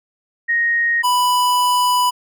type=tone pair in turn; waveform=sine / square; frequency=1869 / 990.1 Hz; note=A#6 / B5; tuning=+4 / +4 cents; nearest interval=major seventh; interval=1100 cents; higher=first; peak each=-14 dBFS; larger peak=neither; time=0.48-1.03 / 1.03-2.11 s; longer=second; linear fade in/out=20 ms; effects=none